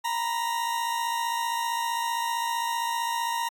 40% pulse tone pair together, 932.4 / 987.8 Hz, A#5 / B5, 0 / 0 cents, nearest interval minor second, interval 100 cents, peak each -26 / -33 dBFS, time 0.04-3.49 s, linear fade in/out 10 ms, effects AAC 64 kbps

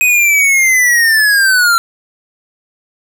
square linear sweep, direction down, 2521 to 1355 Hz, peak -8 dBFS, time 0.01-1.78 s, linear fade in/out 0 ms, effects none

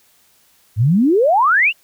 sine exponential sweep, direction up, 98 to 2960 Hz, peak -10 dBFS, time 0.76-1.73 s, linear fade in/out 50 ms, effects white hiss -55 dBFS RMS until 1.83 s

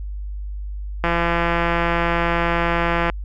click train, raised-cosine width 0.5 ms, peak -5 dBFS, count 351, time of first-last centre 1.04-3.099 s, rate 170 Hz, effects added 50 Hz sine -26 dBFS peak until 3.24 s

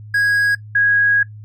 triangle / sine tone pair in turn, 1651 / 1651 Hz, G#6 / G#6, -11 / -11 cents, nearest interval unison, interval 0 cents, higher neither, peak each -11 dBFS, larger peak neither, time 0.14-0.55 / 0.75-1.23 s, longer second, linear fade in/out 5 ms, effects noise-tail reverb RT60 0.1 s tail -17 dB re dry + added 106 Hz sine -33 dBFS peak until 1.44 s

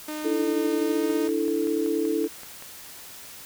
sawtooth tone with pitch glide, 305.7 to 309.6 Hz, D#4 to D#4, -30 to -9 cents, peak -27 dBFS, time 0.08-1.28 s, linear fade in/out 5 ms, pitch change +21 cents, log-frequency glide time 0.82-1.03 s
sine chord, D suspended second, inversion none, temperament equal, 293.7 / 329.6 / 440 Hz, D4 / E4 / A4, 0 / 0 / 0 cents, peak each -28 / -26 / -26 dBFS, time 0.24-2.28 s, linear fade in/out 20 ms
click train, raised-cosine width 0.5 ms, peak -28 dBFS, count 9, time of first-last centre 1.1-2.624 s, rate 5.25 Hz
effects white hiss -43 dBFS RMS until 3.45 s

